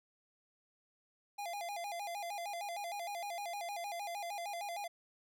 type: tone with vibrato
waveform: square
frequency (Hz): 749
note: F#5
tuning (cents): +21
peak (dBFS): -40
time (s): 1.38-4.88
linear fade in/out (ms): 10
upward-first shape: square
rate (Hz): 6.5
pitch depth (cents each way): 150
effects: none